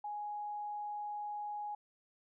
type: tone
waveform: sine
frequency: 832 Hz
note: G#5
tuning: 3 cents sharp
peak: -38 dBFS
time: 0.04-1.75 s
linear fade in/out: 5 ms
effects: none